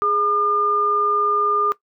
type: tone pair together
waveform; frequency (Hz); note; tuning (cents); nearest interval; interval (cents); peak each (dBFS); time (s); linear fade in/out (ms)
sine; 416.6 / 1207.3; G#4 / D6; +5 / +47; octave + tritone; 1842; -24 / -17; 0.02-1.72; 0
effects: noise-tail reverb RT60 0.1 s tail -17 dB re dry